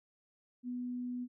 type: tone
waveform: sine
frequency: 246.9 Hz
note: B3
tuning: in tune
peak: -36 dBFS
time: 0.63-1.28 s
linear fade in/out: 50 ms
effects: none